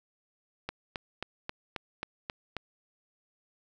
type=click train; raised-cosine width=0.3 ms; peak=-18 dBFS; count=8; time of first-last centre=0.69-2.567 s; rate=3.73 Hz; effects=none